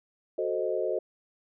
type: chord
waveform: sine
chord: F# diminished seventh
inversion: none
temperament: equal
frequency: 370 / 440 / 523.3 / 622.3 Hz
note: F#4 / A4 / C5 / Eb5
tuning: 0 / 0 / 0 / 0 cents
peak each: -32 dBFS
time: 0.38-0.99 s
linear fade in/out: 5 ms
effects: none